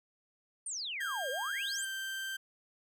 sine exponential two-way sweep, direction down then up, 9397 to 481.9 to 9397 Hz, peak -36 dBFS, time 0.66-1.85 s, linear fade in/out 5 ms, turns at 1.3 s
30% pulse tone with pitch glide, 1605 to 1565.6 Hz, G6 to G6, +40 to -3 cents, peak -34 dBFS, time 1-2.37 s, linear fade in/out 10 ms, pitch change -43 cents, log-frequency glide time 1.76-1.86 s
effects none

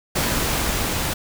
pink noise with level ramp, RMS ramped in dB -21 to -24 dBFS, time 0.15-1.14 s, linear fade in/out 10 ms, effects none

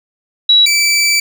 sine / 20% pulse tone pair in turn, 3900 / 2319 Hz, B7 / D7, -23 / -22 cents, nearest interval major sixth, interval 899 cents, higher first, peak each -5 dBFS, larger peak neither, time 0.49-0.66 / 0.66-1.2 s, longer second, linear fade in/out 5 ms, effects none

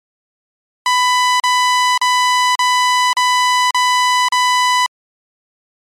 sawtooth tone bursts, 996 Hz, B5, 14 cents sharp, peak -7 dBFS, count 7, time 0.86-4.862 s, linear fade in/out 2 ms, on 540 ms, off 37 ms, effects low-pass 8000 Hz 12 dB/octave + MP3 96 kbps

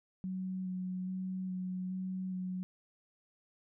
sine tone with vibrato, 185.4 Hz, F#3, 4 cents sharp, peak -35 dBFS, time 0.24-2.63 s, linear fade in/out 0 ms, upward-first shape square, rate 1.2 Hz, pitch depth 12 cents each way, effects none

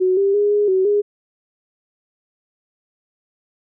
sine tone with pitch steps, 370.5 / 395.4 / 411.6 / 413.9 / 377 / 411.9 Hz, F#4 / G4 / G#4 / G#4 / F#4 / G#4, +2 / +15 / -16 / -6 / +32 / -14 cents, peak -13 dBFS, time 0-1.02 s, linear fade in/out 20 ms, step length 170 ms, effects none

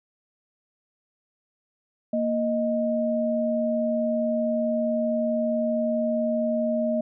sine tone pair together, 233.1 / 622.3 Hz, A#3 / D#5, 0 / 0 cents, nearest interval octave + perfect fourth, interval 1700 cents, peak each -25 / -24 dBFS, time 2.13-7.01 s, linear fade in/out 5 ms, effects none

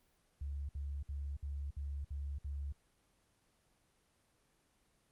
sine tone bursts, 70.7 Hz, C#2, 35 cents sharp, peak -38 dBFS, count 7, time 0.41-2.724 s, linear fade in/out 5 ms, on 280 ms, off 59 ms, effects pink hiss -74 dBFS RMS until 5.11 s + Opus 24 kbps

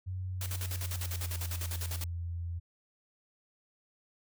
sine tone with pitch glide, 92.5 to 85.31 Hz, F#2 to F2, 0 to -40 cents, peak -34 dBFS, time 0.06-2.6 s, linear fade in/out 20 ms, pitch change -140 cents, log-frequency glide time 0.29-1.48 s
white noise with tremolo, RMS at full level -39 dBFS, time 0.41-2.04 s, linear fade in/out 2 ms, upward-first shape square, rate 10 Hz, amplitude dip 75%
effects none

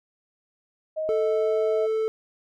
sine tone with pitch glide, 627 to 637.6 Hz, D#5 to D#5, +13 to +42 cents, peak -25 dBFS, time 0.96-1.87 s, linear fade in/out 20 ms, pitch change +29 cents, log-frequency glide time 1.24-1.59 s
triangle tone, 440 Hz, A4, in tune, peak -20 dBFS, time 1.09-2.08 s, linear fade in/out 0 ms
effects none

